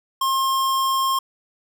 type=tone; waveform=square; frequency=1068 Hz; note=C6; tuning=35 cents sharp; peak=-19 dBFS; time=0.21-1.19 s; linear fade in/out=5 ms; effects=none